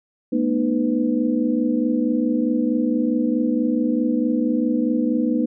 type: tone cluster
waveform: sine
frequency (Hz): 217.6 / 242.2 / 305.5 / 498.8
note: A3 / B3 / D#4 / B4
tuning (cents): -19 / -34 / -32 / +17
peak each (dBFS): -26 / -20 / -22 / -28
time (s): 0.32-5.46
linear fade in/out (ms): 10
effects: none